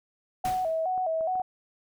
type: tone with vibrato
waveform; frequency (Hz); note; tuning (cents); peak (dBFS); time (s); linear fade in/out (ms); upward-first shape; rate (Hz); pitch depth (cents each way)
sine; 692; F5; -16; -25; 0.44-1.42; 5; square; 2.4; 120
type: noise with exponential decay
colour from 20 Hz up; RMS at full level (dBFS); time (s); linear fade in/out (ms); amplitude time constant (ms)
pink; -35; 0.45-0.89; 0; 95
type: clicks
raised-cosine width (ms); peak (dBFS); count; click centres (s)
1; -32; 4; 0.978 / 1.209 / 1.355 / 1.398
effects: none